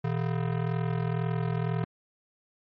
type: ring-modulated tone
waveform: square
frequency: 141 Hz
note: C#3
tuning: 30 cents sharp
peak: -24 dBFS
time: 0.04-1.84 s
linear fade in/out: 0 ms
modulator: 21 Hz
effects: low-pass 2000 Hz 12 dB/octave + MP3 32 kbps